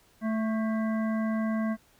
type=harmonic tone with a mistuned harmonic; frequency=220 Hz; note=A3; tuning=in tune; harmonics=1 / 3 / 5 / 7 / 9; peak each=-26 / -36 / -40 / -43 / -45 dBFS; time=0.21-1.77 s; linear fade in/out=50 ms; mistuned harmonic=7; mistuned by=+61 cents; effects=pink hiss -62 dBFS RMS until 1.99 s